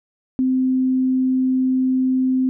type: tone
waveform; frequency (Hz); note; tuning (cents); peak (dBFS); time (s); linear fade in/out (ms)
sine; 258.8; C4; -19; -15; 0.39-2.49; 0
effects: none